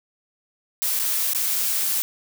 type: noise with dropouts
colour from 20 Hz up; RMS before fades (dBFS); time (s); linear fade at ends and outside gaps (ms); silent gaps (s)
blue; -23; 0.82-2.02; 0; 0.991-0.997 / 1.334-1.348
effects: none